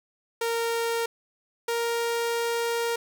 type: tone pair in turn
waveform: sawtooth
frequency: 462.7 / 467 Hz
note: A#4 / A#4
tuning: -13 / +3 cents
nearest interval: unison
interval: 16 cents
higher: second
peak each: -21 dBFS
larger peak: neither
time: 0.41-1.06 / 1.68-2.96 s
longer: second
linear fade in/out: 5 ms
effects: none